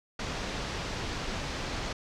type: low-pass noise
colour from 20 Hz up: pink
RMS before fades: -35 dBFS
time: 0.19-1.93 s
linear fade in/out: 5 ms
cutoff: 6000 Hz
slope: 24 dB/octave
effects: none